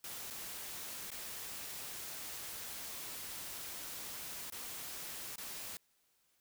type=noise with dropouts; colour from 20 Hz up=white; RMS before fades=-45 dBFS; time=0.04-5.77 s; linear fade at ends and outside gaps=1 ms; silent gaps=0.302-0.307 / 1.104-1.116 / 4.501-4.523 / 5.358-5.381 s; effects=white hiss -75 dBFS RMS until 6.4 s